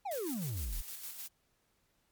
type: exponential sweep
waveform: triangle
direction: down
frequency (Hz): 859 to 30.87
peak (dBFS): -33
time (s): 0.05-0.82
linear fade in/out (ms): 10
type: noise with tremolo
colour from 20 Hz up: blue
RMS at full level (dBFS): -43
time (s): 0.11-1.28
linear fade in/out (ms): 5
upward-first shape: square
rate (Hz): 6.5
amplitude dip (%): 40
effects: pink hiss -75 dBFS RMS until 2.11 s + MP3 96 kbps